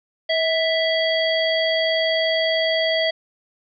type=harmonic tone with a mistuned harmonic; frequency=659.3 Hz; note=E5; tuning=in tune; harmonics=1 / 3 / 5 / 7; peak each=-20 / -24 / -24 / -29 dBFS; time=0.29-3.11 s; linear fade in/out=10 ms; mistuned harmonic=1; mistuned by=-37 cents; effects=none

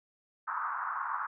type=band-pass noise; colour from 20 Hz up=white; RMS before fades=-35 dBFS; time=0.47-1.27 s; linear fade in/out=10 ms; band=940 to 1400 Hz; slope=48 dB/octave; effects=none

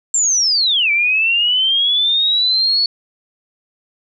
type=linear two-way sweep; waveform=sine; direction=down then up; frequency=7459 to 2297 to 4437 Hz; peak=-12 dBFS; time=0.14-2.86 s; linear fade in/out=2 ms; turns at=0.91 s; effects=none

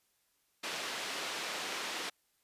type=band-pass noise; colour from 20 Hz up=white; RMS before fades=-39 dBFS; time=0.63-2.1 s; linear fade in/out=10 ms; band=270 to 4000 Hz; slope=12 dB/octave; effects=white hiss -75 dBFS RMS until 2.43 s + resampled to 32000 Hz

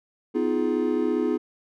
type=chord; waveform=triangle; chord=F half-diminished seventh; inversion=second; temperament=just; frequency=251.4 / 314.3 / 349.2 / 419.1 Hz; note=Cb4 / Eb4 / F4 / Ab4; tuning=+31 / +18 / 0 / +16 cents; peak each=-25 dBFS; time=0.34-1.38 s; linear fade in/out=20 ms; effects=none

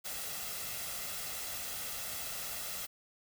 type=noise with comb filter; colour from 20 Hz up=white; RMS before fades=-40 dBFS; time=0.04-2.87 s; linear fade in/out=20 ms; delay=1.5 ms; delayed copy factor=+0.5; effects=none

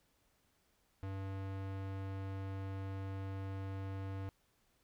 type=tone with low-pass filter; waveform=square; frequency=96.8 Hz; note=G2; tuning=21 cents flat; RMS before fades=-42 dBFS; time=1.03-4.29 s; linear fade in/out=0 ms; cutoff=2500 Hz; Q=0.57; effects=pink hiss -75 dBFS RMS until 4.83 s

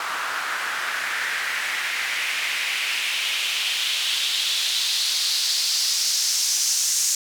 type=noise with band-pass filter sweep; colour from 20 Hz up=white; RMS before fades=-24 dBFS; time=0-7.15 s; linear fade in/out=2 ms; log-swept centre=1300 to 6500 Hz; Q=2.6; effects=none

